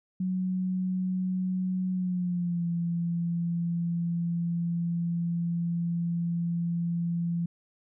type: tone with pitch glide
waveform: sine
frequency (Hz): 184.8 to 170.44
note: F#3 to F3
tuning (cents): -2 to -42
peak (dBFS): -26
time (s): 0.2-7.46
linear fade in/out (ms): 5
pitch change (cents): -140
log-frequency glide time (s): 1.92-2.66
effects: none